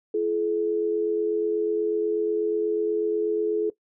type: tone pair together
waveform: sine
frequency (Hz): 339.1 / 427.3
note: E4 / G#4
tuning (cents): +49 / +49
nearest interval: major third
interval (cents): 400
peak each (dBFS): -28 / -22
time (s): 0.14-3.7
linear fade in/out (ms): 5
effects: noise-tail reverb RT60 0.1 s tail -18 dB re dry